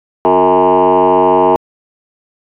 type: tone with frequency modulation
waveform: sine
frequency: 642 Hz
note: E5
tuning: 46 cents flat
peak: -5 dBFS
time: 0.25-1.56 s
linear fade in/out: 0 ms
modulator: 93.5 Hz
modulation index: 3.7
effects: tanh soft clip ceiling -3 dBFS